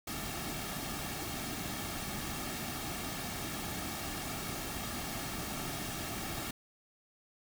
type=noise with comb filter; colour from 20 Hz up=pink; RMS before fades=-39 dBFS; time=0.07-6.51 s; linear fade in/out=5 ms; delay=2 ms; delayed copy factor=-0.55; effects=none